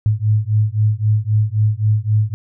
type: beating tone pair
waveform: sine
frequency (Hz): 105.2 / 109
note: G#2 / A2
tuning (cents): +23 / -16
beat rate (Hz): 3.8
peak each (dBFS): -16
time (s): 0.06-2.34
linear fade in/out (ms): 0
effects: none